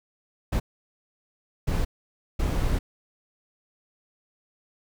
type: noise bursts at uneven times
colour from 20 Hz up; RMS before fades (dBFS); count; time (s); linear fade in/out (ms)
brown; -24; 3; 0.52-0.6 / 1.67-1.85 / 2.39-2.79; 10
effects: none